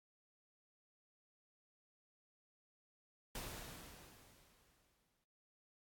pink noise with exponential decay, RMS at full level -45 dBFS, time 3.35-5.24 s, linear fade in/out 2 ms, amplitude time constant 410 ms, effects AAC 64 kbps

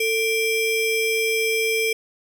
square ring-modulated tone, 1396.9 Hz, F6, in tune, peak -17 dBFS, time 0-1.93 s, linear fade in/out 5 ms, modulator 951 Hz, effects none

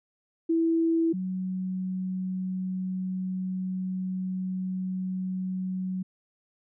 sine tone pair in turn, 329.2 / 185.99 Hz, E4 / F#3, -2 / +9 cents, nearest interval minor seventh, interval 989 cents, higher first, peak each -21 / -28 dBFS, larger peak first, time 0.49-1.13 / 1.13-6.03 s, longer second, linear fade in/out 10 ms, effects none

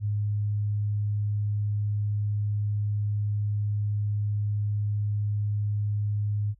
sine tone, 103.83 Hz, G#2, in tune, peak -24 dBFS, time 0-6.55 s, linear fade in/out 50 ms, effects added 50 Hz sine -58 dBFS peak until 6.59 s

